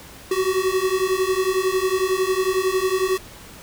square beating tone pair, 370 / 381 Hz, F#4 / G4, 0 / -49 cents, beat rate 11 Hz, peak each -23 / -22 dBFS, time 0.31-3.18 s, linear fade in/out 5 ms, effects pink hiss -42 dBFS RMS until 3.62 s

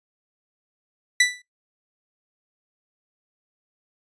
sawtooth tone with exponential decay, 1975.5 Hz, B6, in tune, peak -8 dBFS, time 1.2-1.42 s, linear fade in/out 5 ms, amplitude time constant 46 ms, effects noise-tail reverb RT60 0.2 s tail -25 dB re dry + resampled to 22050 Hz

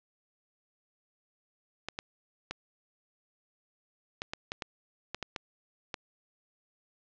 clicks, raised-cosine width 0.2 ms, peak -17 dBFS, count 11, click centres 1.886 / 1.989 / 2.51 / 4.219 / 4.335 / 4.519 / 4.622 / 5.146 / 5.227 / 5.362 / 5.942 s, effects low-pass 5000 Hz 12 dB/octave

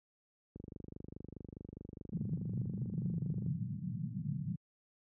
click train, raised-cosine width 3 ms, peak -33 dBFS, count 73, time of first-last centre 0.56-3.463 s, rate 24.8 Hz
pink band-pass noise, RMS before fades -38 dBFS, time 2.12-4.56 s, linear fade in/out 10 ms, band 110 to 200 Hz, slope 48 dB/octave
effects high-pass 60 Hz 12 dB/octave

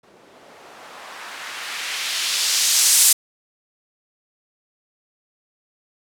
violet noise with low-pass filter sweep, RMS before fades -22 dBFS, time 0.03-3.13 s, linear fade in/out 5 ms, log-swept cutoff 330 to 9200 Hz, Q 0.98, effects none

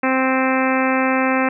harmonic tone, 261.6 Hz, C4, in tune, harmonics 1 / 2 / 3 / 4 / 5 / 6 / 7 / 8 / 9 / 10, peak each -19 / -22 / -24 / -25 / -26 / -27 / -27 / -28 / -29 / -29 dBFS, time 0.03-1.49 s, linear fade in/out 5 ms, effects none

